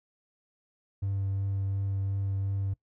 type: tone with vibrato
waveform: triangle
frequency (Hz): 98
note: G2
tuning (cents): 0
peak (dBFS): -25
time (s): 1.02-2.74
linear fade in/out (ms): 10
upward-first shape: triangle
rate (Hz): 2.8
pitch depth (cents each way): 12
effects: noise-tail reverb RT60 0.1 s tail -22 dB re dry + tanh soft clip ceiling -21 dBFS